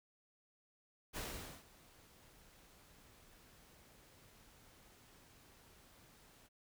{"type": "noise with ADSR envelope", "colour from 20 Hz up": "pink", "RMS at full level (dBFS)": -43, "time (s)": [1.13, 6.49], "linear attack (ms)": 38, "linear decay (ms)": 460, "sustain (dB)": -21, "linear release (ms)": 31, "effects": []}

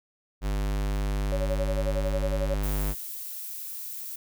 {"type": "tone", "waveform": "square", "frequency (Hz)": 50.1, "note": "G1", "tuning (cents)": 38, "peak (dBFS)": -26, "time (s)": [0.41, 2.95], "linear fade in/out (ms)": 50}
{"type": "tone with tremolo", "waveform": "sine", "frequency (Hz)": 559, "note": "C#5", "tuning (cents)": 14, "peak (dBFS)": -26, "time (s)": [1.32, 2.54], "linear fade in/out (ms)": 0, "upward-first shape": "sine", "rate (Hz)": 11, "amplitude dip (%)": 95}
{"type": "noise", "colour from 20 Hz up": "violet", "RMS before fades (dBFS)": -37, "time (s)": [2.63, 4.16], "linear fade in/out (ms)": 5}
{"effects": []}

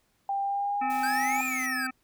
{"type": "tone with pitch glide", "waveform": "sine", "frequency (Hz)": [793, 821.4], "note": ["G5", "G#5"], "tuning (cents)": [20, -19], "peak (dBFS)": -26, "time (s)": [0.29, 1.41], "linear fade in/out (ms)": 2, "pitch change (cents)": 61, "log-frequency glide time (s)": [0.42, 0.89]}
{"type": "harmonic tone", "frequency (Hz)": 257.9, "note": "C4", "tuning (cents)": -25, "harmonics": [1, 3, 5, 7, 9, 10], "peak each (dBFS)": [-35, -40, -36, -40, -40, -44], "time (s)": [0.81, 1.91], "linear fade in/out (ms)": 10}
{"type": "noise", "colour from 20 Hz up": "white", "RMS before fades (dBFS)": -45, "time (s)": [0.9, 1.66], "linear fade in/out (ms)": 0}
{"type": "exponential two-way sweep", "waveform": "square", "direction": "up then down", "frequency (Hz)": [1528, 2489, 1545], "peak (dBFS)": -30, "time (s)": [1.03, 1.87], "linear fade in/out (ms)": 5, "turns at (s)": 1.44}
{"effects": ["pink hiss -70 dBFS RMS until 2.03 s"]}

